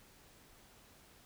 silence, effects pink hiss -62 dBFS RMS until 1.25 s

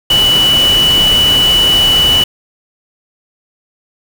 sine tone in noise, 2960 Hz, F#7, in tune, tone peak -7 dBFS, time 0.1-2.24 s, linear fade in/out 5 ms, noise pink, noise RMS -18 dBFS, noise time 0.1-2.24 s, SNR +8 dB, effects none

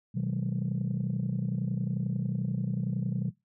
sine chord, G# minor seventh, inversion first, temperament just, 124.59 / 155.74 / 186.89 / 207.7 Hz, B2 / D#3 / F#3 / G#3, +16 / +2 / +18 / 0 cents, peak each -31 / -32 / -31 / -37 dBFS, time 0.14-3.31 s, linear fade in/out 20 ms, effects noise-tail reverb RT60 0.2 s tail -21 dB re dry + tanh soft clip ceiling -22 dBFS

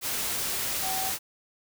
sine tone in noise, 761 Hz, F#5, 48 cents sharp, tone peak -32 dBFS, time 0.81-1.13 s, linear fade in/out 50 ms, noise white, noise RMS -30 dBFS, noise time 0.01-1.19 s, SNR -5 dB, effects none

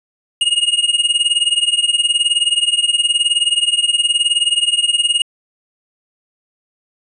square tone with tremolo, 2862 Hz, F7, 42 cents sharp, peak -9 dBFS, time 0.41-5.22 s, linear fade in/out 2 ms, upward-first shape triangle, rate 19 Hz, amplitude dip 95%, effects resampled to 24000 Hz

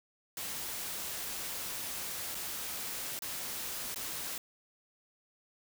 white noise with dropouts, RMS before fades -39 dBFS, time 0.37-4.38 s, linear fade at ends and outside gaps 2 ms, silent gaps 2.347-2.351 / 3.191-3.221 / 3.945-3.959 s, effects none

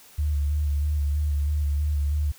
sine tone with vibrato, 73.42 Hz, D2, in tune, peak -21 dBFS, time 0.18-2.32 s, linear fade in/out 10 ms, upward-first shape square, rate 3.1 Hz, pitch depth 30 cents each way, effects white hiss -51 dBFS RMS until 2.38 s

